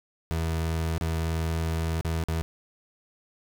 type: tone with dropouts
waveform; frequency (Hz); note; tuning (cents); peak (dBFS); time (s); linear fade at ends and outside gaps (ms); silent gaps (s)
30% pulse; 81.5; E2; -19; -23; 0.31-2.42; 0; 0.981-1.011 / 2.011-2.048 / 2.238-2.285
effects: none